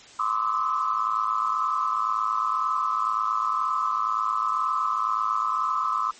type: tone cluster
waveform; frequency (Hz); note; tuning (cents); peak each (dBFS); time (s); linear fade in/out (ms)
sine; 1030 / 1072 / 1181 / 1289; C6 / C6 / D6 / E6; -28 / +42 / +9 / -39; -29 / -31 / -27 / -26; 0.19-6.11; 5
effects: white hiss -48 dBFS RMS until 6.19 s + MP3 32 kbps